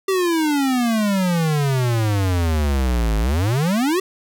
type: exponential two-way sweep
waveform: square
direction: down then up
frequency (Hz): 391.6 to 51.8 to 391.6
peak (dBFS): -17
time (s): 0.08-4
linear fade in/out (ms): 5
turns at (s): 3.18
effects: none